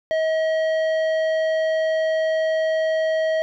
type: tone with tanh clipping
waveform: sine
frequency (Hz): 637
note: D#5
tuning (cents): +41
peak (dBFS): -20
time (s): 0.11-3.42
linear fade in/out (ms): 0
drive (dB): 11
effects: none